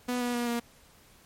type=tone with pitch steps; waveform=sawtooth; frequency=246.9 / 243.4 / 239.9 / 236.4 Hz; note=B3 / B3 / A#3 / A#3; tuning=0 / -25 / +50 / +24 cents; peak=-24 dBFS; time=0.08-0.6 s; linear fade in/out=10 ms; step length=130 ms; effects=pink hiss -58 dBFS RMS until 1.25 s + MP3 64 kbps